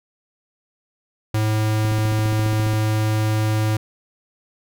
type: tone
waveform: square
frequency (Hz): 108.2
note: A2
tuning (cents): -29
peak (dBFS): -18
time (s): 1.34-3.77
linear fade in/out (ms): 5
type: click train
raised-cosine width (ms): 3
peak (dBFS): -17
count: 14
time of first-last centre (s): 1.85-2.734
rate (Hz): 14.7
effects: none